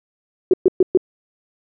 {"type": "tone bursts", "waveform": "sine", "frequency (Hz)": 370, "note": "F#4", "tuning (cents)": 0, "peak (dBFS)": -8, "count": 4, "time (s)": [0.51, 0.974], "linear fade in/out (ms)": 2, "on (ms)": 26, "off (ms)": 120, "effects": []}